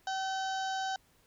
harmonic tone with a mistuned harmonic, 766 Hz, G5, 40 cents flat, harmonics 1 / 2 / 4 / 5 / 6 / 7 / 8 / 9, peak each -33 / -39 / -45 / -47 / -49 / -50 / -51 / -52 dBFS, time 0.07-0.96 s, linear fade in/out 2 ms, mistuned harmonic 8, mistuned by -18 cents, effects pink hiss -67 dBFS RMS until 1.26 s

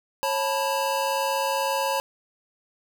square tone cluster, 545 / 881 / 981 Hz, C#5 / A5 / B5, -29 / +2 / -12 cents, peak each -28 / -28 / -29 dBFS, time 0.23-2 s, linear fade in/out 0 ms, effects none

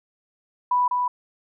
sine tone with echo, 987.8 Hz, B5, in tune, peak -17 dBFS, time 0.71-0.88 s, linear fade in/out 5 ms, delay 200 ms, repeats 1, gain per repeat -3 dB, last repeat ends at 1.08 s, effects none

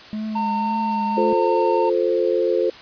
triangle tone with vibrato, 212.9 Hz, G#3, 43 cents sharp, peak -22 dBFS, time 0.13-1.33 s, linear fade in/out 0 ms, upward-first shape triangle, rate 1.9 Hz, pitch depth 42 cents each way
triangle tone, 911 Hz, A#5, 40 cents flat, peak -19 dBFS, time 0.35-1.9 s, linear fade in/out 10 ms
sine chord, F major, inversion none, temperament equal with one note detuned, 353.1 / 440 / 523.3 Hz, F4 / A4 / C5, +19 / 0 / 0 cents, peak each -21 dBFS, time 1.17-2.7 s, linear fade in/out 5 ms
effects white hiss -41 dBFS RMS until 2.81 s + resampled to 11025 Hz

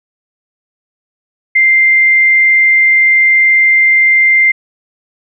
sine tone, 2093 Hz, C7, in tune, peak -5 dBFS, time 1.55-4.52 s, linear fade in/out 10 ms, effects none

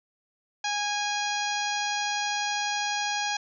harmonic tone, 824 Hz, G#5, 14 cents flat, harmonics 1 / 2 / 3 / 4 / 5 / 6 / 7 / 8, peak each -30 / -33 / -35 / -36 / -37 / -38 / -38 / -39 dBFS, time 0.64-3.37 s, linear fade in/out 5 ms, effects none

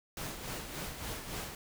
pink noise with tremolo, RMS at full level -39 dBFS, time 0.17-1.55 s, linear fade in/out 2 ms, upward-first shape sine, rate 3.5 Hz, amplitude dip 50%, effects none

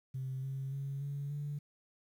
sine tone with pitch steps, 131.5 / 134.81 / 138.2 / 141.67 / 145.24 Hz, C3 / C#3 / C#3 / C#3 / D3, +9 / -48 / -5 / +38 / -19 cents, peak -35 dBFS, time 0.14-1.59 s, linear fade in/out 10 ms, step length 290 ms, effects tanh soft clip ceiling -32 dBFS + 11-bit

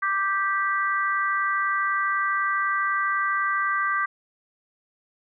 sine chord, G major, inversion second, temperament just, 1176 / 1568 / 1960 Hz, D6 / G6 / B6, +2 / 0 / -14 cents, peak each -24 / -26 / -29 dBFS, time 0.02-4.06 s, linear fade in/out 10 ms, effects none

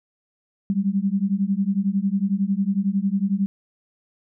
sine beating tone pair, 191.4 / 202.4 Hz, G3 / G#3, -41 / -44 cents, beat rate 11 Hz, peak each -22 dBFS, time 0.7-3.46 s, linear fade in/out 0 ms, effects none

